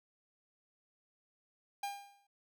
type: tone with exponential decay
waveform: 45% pulse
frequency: 804 Hz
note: G5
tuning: 44 cents sharp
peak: -34 dBFS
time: 1.83-2.27 s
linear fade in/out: 5 ms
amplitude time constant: 94 ms
effects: none